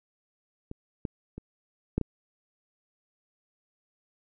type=clicks; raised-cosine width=3 ms; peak=-25 / -18 / -26 / -12 / -16 dBFS; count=5; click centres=0.714 / 1.052 / 1.38 / 1.98 / 2.013 s; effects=none